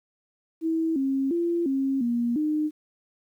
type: tone with pitch steps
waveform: sine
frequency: 324.5 / 270.2 / 341.8 / 270.2 / 237.6 / 304.9 Hz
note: E4 / C#4 / F4 / C#4 / A#3 / D#4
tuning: -27 / -44 / -37 / -44 / +33 / -35 cents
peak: -22 dBFS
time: 0.61-2.71 s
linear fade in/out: 50 ms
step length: 350 ms
effects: 10-bit